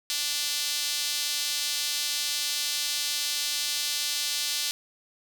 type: tone with high-pass filter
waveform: sawtooth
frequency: 293.7 Hz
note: D4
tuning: in tune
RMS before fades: -29 dBFS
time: 0.1-4.71 s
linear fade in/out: 0 ms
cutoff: 4000 Hz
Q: 1.5
effects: none